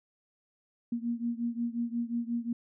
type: beating tone pair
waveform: sine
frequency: 233.7 / 239.3 Hz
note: A#3 / A#3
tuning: +5 / +46 cents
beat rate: 5.6 Hz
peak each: -32 / -34 dBFS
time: 0.92-2.53 s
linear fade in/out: 5 ms
effects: none